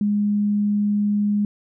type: tone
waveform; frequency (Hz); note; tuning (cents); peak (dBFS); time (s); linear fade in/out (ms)
sine; 206.4; G#3; -10; -17; 0.01-1.45; 2
effects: none